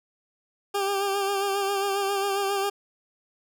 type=tone with vibrato; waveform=20% pulse; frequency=396.6 Hz; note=G4; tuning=20 cents sharp; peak=-19 dBFS; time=0.74-2.7 s; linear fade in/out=10 ms; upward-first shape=sine; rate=7.4 Hz; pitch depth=36 cents each way; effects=none